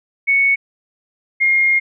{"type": "tone pair in turn", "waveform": "sine", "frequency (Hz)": [2217, 2133], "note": ["C#7", "C7"], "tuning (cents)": [0, 33], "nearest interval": "minor second", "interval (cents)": 67, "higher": "first", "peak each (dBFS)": -11, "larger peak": "neither", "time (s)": [[0.27, 0.56], [1.4, 1.8]], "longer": "second", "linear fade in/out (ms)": 20, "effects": []}